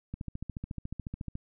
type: click train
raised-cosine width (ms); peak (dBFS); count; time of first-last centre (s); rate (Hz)
5; -24; 18; 0.14-1.354; 14
effects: none